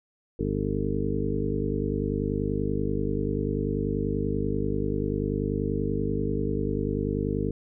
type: harmonic tone with a mistuned harmonic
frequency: 50.3 Hz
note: G1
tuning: 45 cents sharp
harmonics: 1 / 2 / 3 / 4 / 5 / 6 / 8 / 9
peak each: -33 / -33 / -33 / -33 / -33 / -33 / -33 / -33 dBFS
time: 0.39-7.51 s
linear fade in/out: 5 ms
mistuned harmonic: 1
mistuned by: -15 cents
effects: none